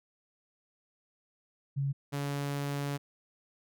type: tone pair in turn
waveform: sine / sawtooth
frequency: 138.59 / 142.16 Hz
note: C#3 / C#3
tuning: 0 / +44 cents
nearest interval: unison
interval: 44 cents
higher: second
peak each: -28 dBFS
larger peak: neither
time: 1.76-1.93 / 2.12-2.98 s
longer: second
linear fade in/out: 20 ms
effects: none